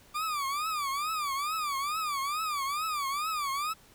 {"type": "tone with vibrato", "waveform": "40% pulse", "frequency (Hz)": 1183, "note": "D6", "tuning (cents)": 12, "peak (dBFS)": -29, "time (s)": [0.14, 3.74], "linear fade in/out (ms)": 20, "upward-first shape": "triangle", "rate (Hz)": 2.3, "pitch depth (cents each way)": 180, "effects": ["pink hiss -58 dBFS RMS until 3.94 s"]}